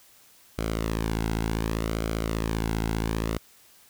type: tone with flanger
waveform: sawtooth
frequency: 55.1 Hz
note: A1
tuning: 3 cents sharp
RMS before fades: -28 dBFS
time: 0.58-3.38 s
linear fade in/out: 5 ms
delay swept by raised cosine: 1.1 to 1.69 ms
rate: 0.67 Hz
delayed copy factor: -0.6
effects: white hiss -56 dBFS RMS until 3.89 s